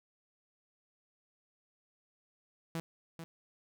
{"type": "tone with echo", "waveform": "sawtooth", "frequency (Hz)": 164.81, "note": "E3", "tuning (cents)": 0, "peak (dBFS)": -31, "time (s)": [2.75, 2.8], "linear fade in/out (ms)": 0, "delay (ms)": 440, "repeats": 1, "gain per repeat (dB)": -8, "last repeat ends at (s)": 3.24, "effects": []}